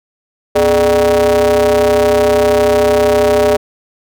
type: ring-modulated tone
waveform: square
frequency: 87.4 Hz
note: F2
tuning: 2 cents sharp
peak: -6 dBFS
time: 0.55-3.57 s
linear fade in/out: 10 ms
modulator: 508 Hz
effects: none